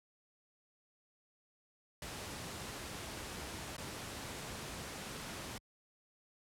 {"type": "noise with dropouts", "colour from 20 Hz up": "pink", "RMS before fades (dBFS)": -44, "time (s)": [2.02, 5.58], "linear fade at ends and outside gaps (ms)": 2, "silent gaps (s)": [3.767, 3.78], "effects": ["high-pass 60 Hz 12 dB/octave", "low-pass 11000 Hz 12 dB/octave"]}